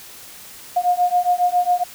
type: beating tone pair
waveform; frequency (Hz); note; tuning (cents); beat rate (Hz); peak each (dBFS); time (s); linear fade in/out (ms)
sine; 711 / 718.3; F5 / F5; +31 / +48; 7.3; -18; 0.76-1.84; 10
effects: white hiss -40 dBFS RMS until 1.94 s